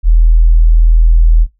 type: tone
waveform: sine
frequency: 40.75 Hz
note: E1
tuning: 19 cents flat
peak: -3 dBFS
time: 0.03-1.47 s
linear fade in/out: 50 ms
effects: noise-tail reverb RT60 0.2 s tail -18 dB re dry